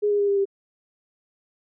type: tone with pitch steps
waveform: sine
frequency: 415.3 / 410.1 / 404.9 / 399.8 / 394.7 Hz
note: G#4 / G#4 / G#4 / G4 / G4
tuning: 0 / -22 / -44 / +34 / +12 cents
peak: -18 dBFS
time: 0.02-0.455 s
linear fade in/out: 20 ms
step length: 87 ms
effects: none